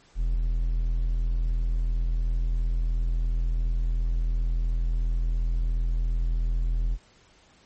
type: tone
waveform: triangle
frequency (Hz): 41.43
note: E1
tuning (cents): +9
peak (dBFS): -20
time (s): 0.15-6.98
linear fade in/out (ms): 50
effects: pink hiss -58 dBFS RMS until 7.65 s + MP3 32 kbps